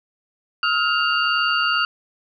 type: tone cluster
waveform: sine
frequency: 1275 / 1417 / 2794 / 4578 Hz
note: D#6 / F6 / F7 / D8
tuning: +42 / +25 / 0 / -45 cents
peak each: -23 / -21 / -22 / -27 dBFS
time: 0.63-1.85 s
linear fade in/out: 2 ms
effects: none